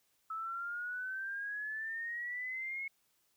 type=exponential sweep; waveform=sine; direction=up; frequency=1298 to 2190 Hz; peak=-37 dBFS; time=0.3-2.88 s; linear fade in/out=5 ms; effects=white hiss -75 dBFS RMS until 3.36 s